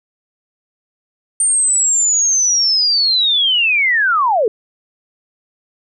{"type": "linear sweep", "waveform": "sine", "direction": "down", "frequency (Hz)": [8870, 399.3], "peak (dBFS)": -11, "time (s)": [1.4, 4.48], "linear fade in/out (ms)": 2, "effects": []}